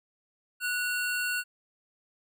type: tone pair together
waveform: square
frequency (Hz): 1470.3 / 2750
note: F#6 / F7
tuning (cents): -11 / -27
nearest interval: major seventh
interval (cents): 1084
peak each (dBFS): -30 / -34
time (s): 0.6-1.44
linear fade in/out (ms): 50
effects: none